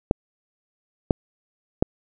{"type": "clicks", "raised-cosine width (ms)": 2, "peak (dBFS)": -3, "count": 3, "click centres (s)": [0.111, 1.108, 1.825], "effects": []}